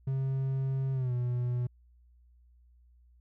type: tone with pitch glide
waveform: triangle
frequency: 133.9 to 122.79 Hz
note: C3 to B2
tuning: +40 to -10 cents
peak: -26 dBFS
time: 0.07-1.67 s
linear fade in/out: 5 ms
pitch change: -150 cents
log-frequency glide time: 0.93-1.13 s
effects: added 60 Hz sine -58 dBFS peak until 3.2 s